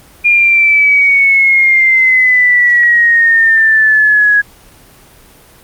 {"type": "exponential sweep", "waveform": "sine", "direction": "down", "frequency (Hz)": [2421, 1661.2], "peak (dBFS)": -5, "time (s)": [0.24, 4.42], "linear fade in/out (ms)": 20, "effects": ["pink hiss -41 dBFS RMS until 5.63 s", "Opus 24 kbps"]}